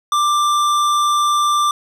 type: tone with hard clipping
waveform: triangle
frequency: 1182 Hz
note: D6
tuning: 11 cents sharp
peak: -15 dBFS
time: 0.12-1.71 s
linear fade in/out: 2 ms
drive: 18 dB
effects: none